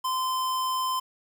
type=tone; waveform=square; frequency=1032 Hz; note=C6; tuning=24 cents flat; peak=-26 dBFS; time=0.04-1 s; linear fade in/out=10 ms; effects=9-bit